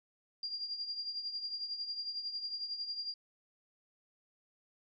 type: tone with tremolo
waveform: sine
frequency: 4787 Hz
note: D8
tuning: 32 cents sharp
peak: -34 dBFS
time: 0.43-3.14 s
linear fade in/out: 2 ms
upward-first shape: triangle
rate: 11 Hz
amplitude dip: 70%
effects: none